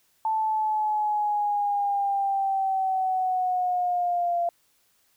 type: linear sweep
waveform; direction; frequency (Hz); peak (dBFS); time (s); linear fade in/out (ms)
sine; down; 882 to 687; -22; 0.25-4.49; 2
effects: white hiss -66 dBFS RMS until 5.16 s